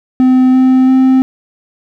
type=tone with pitch steps; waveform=triangle; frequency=256.7 / 258.9 / 261.2 Hz; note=C4 / C4 / C4; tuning=-33 / -18 / -3 cents; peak=-3 dBFS; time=0.2-1.22 s; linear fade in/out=0 ms; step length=340 ms; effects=none